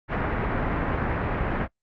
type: low-pass noise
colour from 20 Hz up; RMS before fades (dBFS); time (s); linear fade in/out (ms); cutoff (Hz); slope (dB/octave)
pink; -26; 0.08-1.68; 50; 2000; 24
effects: noise-tail reverb RT60 0.1 s tail -22 dB re dry + Opus 48 kbps